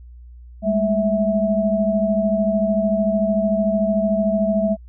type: tone cluster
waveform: sine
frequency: 201.7 / 215.1 / 654 Hz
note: G3 / A3 / E5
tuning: +50 / -39 / -14 cents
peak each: -20 / -23 / -19 dBFS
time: 0.62-4.77 s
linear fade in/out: 50 ms
effects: added 60 Hz sine -38 dBFS peak until 4.88 s